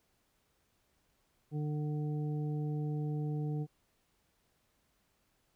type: harmonic tone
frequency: 150 Hz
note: D3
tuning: 37 cents sharp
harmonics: 1 / 2 / 3 / 5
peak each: -33 / -42 / -45 / -52 dBFS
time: 1.51-3.67 s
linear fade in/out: 50 ms
effects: pink hiss -75 dBFS RMS until 5.55 s